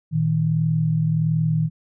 sine tone pair together, 116.54 / 157.95 Hz, A#2 / D#3, 0 / +26 cents, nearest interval perfect fourth, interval 526 cents, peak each -24 / -18 dBFS, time 0.11-1.7 s, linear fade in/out 50 ms, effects none

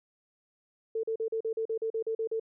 sine tone bursts, 446.9 Hz, A4, 27 cents sharp, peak -28 dBFS, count 12, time 0.95-2.398 s, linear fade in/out 5 ms, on 84 ms, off 40 ms, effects none

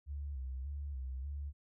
sine tone with vibrato, 68.2 Hz, C#2, 28 cents flat, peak -38 dBFS, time 0.06-1.53 s, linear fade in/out 50 ms, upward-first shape square, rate 1.7 Hz, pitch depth 83 cents each way, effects none

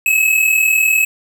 square tone pair together, 2570 / 2610 Hz, E7 / E7, -45 / -18 cents, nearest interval unison, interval 27 cents, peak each -13 / -17 dBFS, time 0.06-1.05 s, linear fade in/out 2 ms, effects none

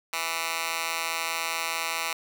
10% pulse tone with high-pass filter, 164.81 Hz, E3, in tune, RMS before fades -30 dBFS, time 0.13-2.13 s, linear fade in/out 2 ms, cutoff 1500 Hz, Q 1.1, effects none

